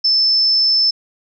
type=tone; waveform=sine; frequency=5274 Hz; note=E8; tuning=in tune; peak=-11 dBFS; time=0.04-0.91 s; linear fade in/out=10 ms; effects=none